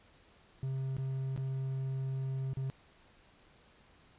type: tone with dropouts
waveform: triangle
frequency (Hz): 133.2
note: C3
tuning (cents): +31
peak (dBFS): -31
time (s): 0.63-2.7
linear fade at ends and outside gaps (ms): 0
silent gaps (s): 0.967-0.983 / 1.363-1.376 / 2.533-2.571
effects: pink hiss -63 dBFS RMS until 4.18 s + resampled to 8000 Hz